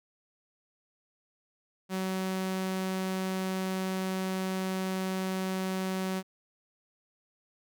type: tone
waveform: sawtooth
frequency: 188.3 Hz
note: F#3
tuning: 31 cents sharp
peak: -26 dBFS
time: 1.89-6.23 s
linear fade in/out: 50 ms
effects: none